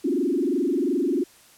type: tone with frequency modulation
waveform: sine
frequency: 313.7 Hz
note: D#4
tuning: 14 cents sharp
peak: -20 dBFS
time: 0.04-1.24 s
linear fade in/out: 10 ms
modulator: 22.8 Hz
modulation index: 2.7
effects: white hiss -53 dBFS RMS until 1.57 s + low-pass 12000 Hz 12 dB/octave